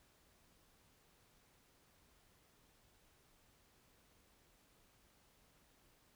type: silence
effects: pink hiss -71 dBFS RMS until 6.15 s